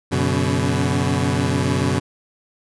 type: chord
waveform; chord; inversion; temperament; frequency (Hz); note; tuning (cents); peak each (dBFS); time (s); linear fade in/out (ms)
20% pulse; F# suspended fourth; none; equal with one note detuned; 92.5 / 123.47 / 142.16; F#2 / B2 / C#3; 0 / 0 / +44; -17; 0.11-2; 20
effects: resampled to 24000 Hz